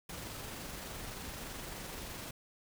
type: noise with amplitude modulation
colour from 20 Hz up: pink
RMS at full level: -43 dBFS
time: 0.09-2.31 s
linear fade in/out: 5 ms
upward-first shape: sine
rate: 23.4 Hz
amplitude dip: 25%
effects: none